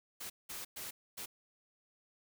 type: noise bursts at uneven times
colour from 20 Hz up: white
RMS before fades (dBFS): -44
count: 4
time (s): 0.2-0.3 / 0.49-0.65 / 0.76-0.91 / 1.17-1.26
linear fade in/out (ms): 10
effects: none